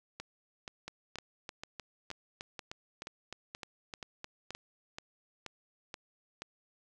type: two click trains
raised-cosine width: 0.2 ms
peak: -24 / -24 dBFS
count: 13 / 14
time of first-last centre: 0.88-4.55 / 0.2-6.42 s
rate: 3.27 / 2.09 Hz
effects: none